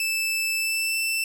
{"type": "tone with pitch glide", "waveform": "sawtooth", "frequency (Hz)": [2637, 2666], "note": ["E7", "E7"], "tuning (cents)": [0, 19], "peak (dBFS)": -20, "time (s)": [0, 1.24], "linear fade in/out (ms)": 2, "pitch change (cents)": 19, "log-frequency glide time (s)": [0.57, 0.96], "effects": []}